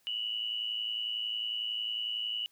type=tone pair together; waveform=sine; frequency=2849 / 2960 Hz; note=F7 / F#7; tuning=+34 / 0 cents; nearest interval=minor second; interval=66 cents; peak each=-38 / -33 dBFS; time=0.07-2.46 s; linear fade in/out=0 ms; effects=white hiss -69 dBFS RMS until 2.51 s